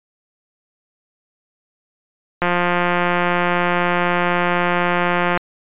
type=click train; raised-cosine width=0.5 ms; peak=-3 dBFS; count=521; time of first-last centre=2.42-5.375 s; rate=176 Hz; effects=resampled to 8000 Hz